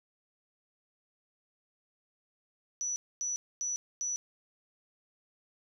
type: tone bursts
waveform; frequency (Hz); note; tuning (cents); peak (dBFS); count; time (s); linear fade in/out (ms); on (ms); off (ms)
sine; 5920; F#8; 0; -31; 4; 2.81-4.16; 0; 150; 250
effects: none